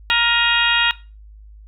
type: harmonic tone with a mistuned harmonic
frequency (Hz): 470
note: A#4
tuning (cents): +14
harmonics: 2 / 3 / 4 / 5 / 6 / 7 / 8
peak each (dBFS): -24 / -21 / -21 / -22 / -20 / -22 / -23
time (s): 0.1-0.91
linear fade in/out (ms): 0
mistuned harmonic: 5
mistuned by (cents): +100
effects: noise-tail reverb RT60 0.3 s tail -19 dB re dry + added 52 Hz sine -39 dBFS peak until 1.67 s